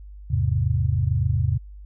sine chord, E augmented, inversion none, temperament equal with one note detuned, 81.98 / 103.83 / 130.81 Hz, E2 / G#2 / B#2, -9 / 0 / 0 cents, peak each -23 dBFS, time 0.3-1.58 s, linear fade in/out 10 ms, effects added 50 Hz sine -38 dBFS peak until 1.85 s

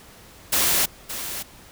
white noise with echo, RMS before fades -20 dBFS, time 0.52-0.86 s, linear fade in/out 10 ms, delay 570 ms, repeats 1, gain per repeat -11 dB, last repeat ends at 1.43 s, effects pink hiss -47 dBFS RMS until 1.71 s

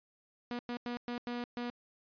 sawtooth tone bursts at uneven times, 241.6 Hz, B3, 38 cents flat, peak -32 dBFS, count 6, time 0.51-0.59 / 0.69-0.77 / 0.86-0.97 / 1.08-1.18 / 1.27-1.44 / 1.57-1.7 s, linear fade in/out 0 ms, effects resampled to 11025 Hz

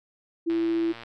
sine tone, 333 Hz, E4, 18 cents sharp, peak -22 dBFS, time 0.46-0.93 s, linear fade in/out 20 ms
click train, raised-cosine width 0.3 ms, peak -25 dBFS, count 63, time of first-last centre 0.5-1.034 s, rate 116 Hz
effects none

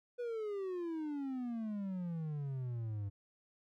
triangle exponential sweep, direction down, 493.9 to 98 Hz, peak -35 dBFS, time 0.18-3.1 s, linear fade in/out 20 ms, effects none

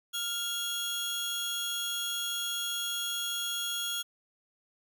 sawtooth tone pair together, 1398 / 3325 Hz, F6 / G#7, +1 / +1 cents, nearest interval octave + minor third, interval 1500 cents, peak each -35 / -29 dBFS, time 0.13-4.03 s, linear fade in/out 20 ms, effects none

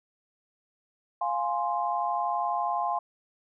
sine chord, F minor, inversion none, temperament equal, 698.5 / 830.6 / 1046.5 Hz, F5 / Ab5 / C6, 0 / 0 / 0 cents, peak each -30 dBFS, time 1.21-2.99 s, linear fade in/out 5 ms, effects none

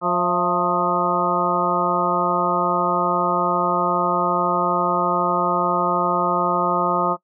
harmonic tone with a mistuned harmonic, 177.6 Hz, F3, 29 cents sharp, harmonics 1 / 2 / 3 / 4 / 5 / 6 / 7, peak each -27 / -26 / -26 / -26 / -25 / -25 / -22 dBFS, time 0.01-7.17 s, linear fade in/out 50 ms, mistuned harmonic 4, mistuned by -63 cents, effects noise-tail reverb RT60 0.1 s tail -20 dB re dry

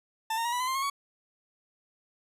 40% pulse tone with pitch steps, 890 / 919.8 / 950.6 / 982.4 / 1015.3 / 1049.3 / 1084.4 / 1120.7 Hz, A5 / A#5 / A#5 / B5 / B5 / C6 / C#6 / C#6, +20 / -23 / +34 / -9 / +48 / +5 / -38 / +19 cents, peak -27 dBFS, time 0.3-0.9 s, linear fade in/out 5 ms, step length 75 ms, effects resampled to 32000 Hz

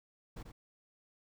brown noise with echo, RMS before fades -44 dBFS, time 0.36-0.43 s, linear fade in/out 10 ms, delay 90 ms, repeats 1, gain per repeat -6 dB, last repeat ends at 0.52 s, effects none

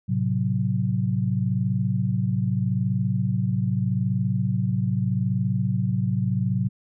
sine chord, F# diminished, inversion first, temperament equal, 110 / 130.81 / 185 Hz, A2 / C3 / F#3, 0 / 0 / 0 cents, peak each -25 dBFS, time 0.08-6.69 s, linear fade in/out 20 ms, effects none

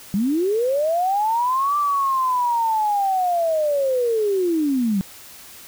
sine linear two-way sweep, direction up then down, 185 to 1178 to 185 Hz, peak -17 dBFS, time 0.14-5.01 s, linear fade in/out 0 ms, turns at 1.77 s, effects white hiss -42 dBFS RMS until 5.67 s

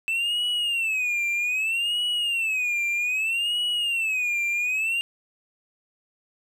triangle tone with vibrato, 2637 Hz, E7, in tune, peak -21 dBFS, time 0.08-5.01 s, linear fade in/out 0 ms, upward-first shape sine, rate 0.63 Hz, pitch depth 180 cents each way, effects none

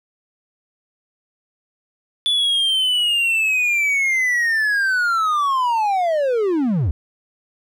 triangle linear sweep, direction down, 3469 to 65.41 Hz, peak -14 dBFS, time 2.26-6.91 s, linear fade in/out 0 ms, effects none

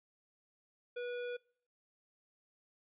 square tone, 487.2 Hz, B4, 24 cents flat, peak -39 dBFS, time 0.96-1.37 s, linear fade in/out 10 ms, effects noise-tail reverb RT60 0.5 s tail -24 dB re dry + resampled to 8000 Hz

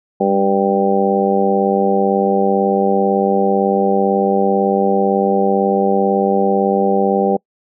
harmonic tone with a mistuned harmonic, 98 Hz, G2, in tune, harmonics 2 / 3 / 4 / 5 / 6 / 7 / 8, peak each -18 / -26 / -18 / -18 / -21 / -30 / -18 dBFS, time 0.2-7.37 s, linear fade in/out 10 ms, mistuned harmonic 2, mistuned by +23 cents, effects noise-tail reverb RT60 0.1 s tail -26 dB re dry

